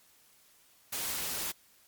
white noise, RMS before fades -35 dBFS, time 0.92-1.52 s, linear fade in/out 10 ms, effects white hiss -63 dBFS RMS until 1.87 s + MP3 96 kbps

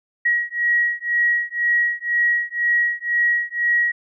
sine beating tone pair, 1904 / 1906 Hz, A#6 / A#6, +36 / +38 cents, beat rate 2 Hz, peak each -20 dBFS, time 0.25-3.92 s, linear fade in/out 10 ms, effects none

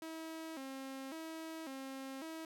sawtooth tone with vibrato, 293.7 Hz, D4, in tune, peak -40 dBFS, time 0.02-2.45 s, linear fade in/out 2 ms, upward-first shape square, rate 0.91 Hz, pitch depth 160 cents each way, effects none

